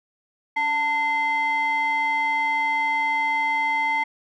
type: ring-modulated tone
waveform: triangle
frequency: 587.3 Hz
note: D5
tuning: in tune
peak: -15 dBFS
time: 0.56-4.04 s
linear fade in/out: 10 ms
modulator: 1480 Hz
effects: none